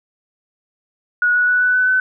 sine tone with pitch steps, 1457 / 1468 / 1479 / 1490.2 / 1501.4 / 1512.7 Hz, F#6 / F#6 / F#6 / F#6 / F#6 / F#6, -27 / -14 / -1 / +12 / +25 / +38 cents, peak -12 dBFS, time 1.22-2 s, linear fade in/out 2 ms, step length 130 ms, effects none

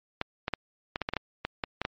clicks, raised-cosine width 0.3 ms, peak -12 dBFS, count 12, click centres 0.214 / 0.481 / 0.537 / 0.959 / 1.017 / 1.089 / 1.136 / 1.167 / 1.45 / 1.638 / 1.816 / 1.851 s, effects low-pass 4000 Hz 12 dB/octave + MP3 32 kbps

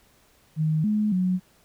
sine tone with pitch steps, 156.1 / 211.8 / 183.6 Hz, D#3 / G#3 / F#3, +6 / +34 / -13 cents, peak -20 dBFS, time 0.56-1.4 s, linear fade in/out 50 ms, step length 280 ms, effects pink hiss -60 dBFS RMS until 1.64 s

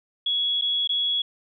sine tone with dropouts, 3354 Hz, G#7, 16 cents sharp, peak -21 dBFS, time 0.26-1.22 s, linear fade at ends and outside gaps 5 ms, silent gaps 0.613-0.62 / 0.875-0.892 s, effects none

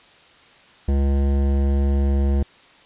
sine tone with hard clipping, 69.3 Hz, C#2, in tune, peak -18 dBFS, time 0.88-2.43 s, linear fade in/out 5 ms, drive 15 dB, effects white hiss -50 dBFS RMS until 2.85 s + resampled to 8000 Hz

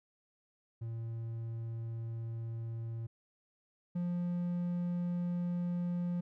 triangle tone pair in turn, 114.5 / 175.55 Hz, A#2 / F3, -31 / +9 cents, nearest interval perfect fifth, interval 740 cents, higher second, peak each -35 / -30 dBFS, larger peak second, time 0.81-3.07 / 3.95-6.21 s, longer neither, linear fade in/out 10 ms, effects none

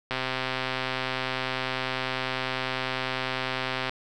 click train, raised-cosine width 0.3 ms, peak -12 dBFS, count 493, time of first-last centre 0.11-3.895 s, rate 130 Hz, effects none

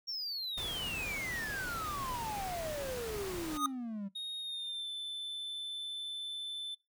triangle exponential sweep, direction down, 5588 to 191.8 Hz, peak -35 dBFS, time 0.07-4.09 s, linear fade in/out 20 ms
pink noise, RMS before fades -43 dBFS, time 0.57-3.58 s, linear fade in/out 10 ms
square tone with exponential growth, 1238 Hz, D#6, 9 cents flat, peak -27 dBFS, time 3.42-3.66 s, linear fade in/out 2 ms, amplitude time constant 52 ms
triangle tone with pitch glide, 3729 to 3526 Hz, A#7 to A7, 0 to +3 cents, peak -36 dBFS, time 4.15-6.75 s, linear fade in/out 10 ms, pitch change -97 cents, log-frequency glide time 4.4-4.89 s
effects noise-tail reverb RT60 0.2 s tail -20 dB re dry

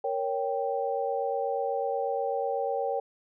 sine chord, G diminished, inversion first, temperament equal, 466.2 / 554.4 / 784 Hz, Bb4 / Db5 / G5, 0 / 0 / 0 cents, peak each -31 dBFS, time 0.04-3 s, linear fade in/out 5 ms, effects none

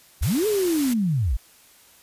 sine linear two-way sweep, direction up then down, 42 to 440 to 42 Hz, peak -19 dBFS, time 0.21-1.37 s, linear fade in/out 10 ms, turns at 0.47 s
white noise, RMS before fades -32 dBFS, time 0.22-0.94 s, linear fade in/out 10 ms
effects white hiss -53 dBFS RMS until 2.02 s + resampled to 32000 Hz

